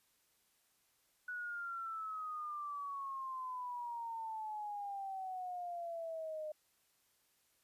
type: exponential sweep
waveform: sine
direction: down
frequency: 1480 to 609 Hz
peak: -40 dBFS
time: 1.28-6.52 s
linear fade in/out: 5 ms
effects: white hiss -75 dBFS RMS until 7.63 s + resampled to 32000 Hz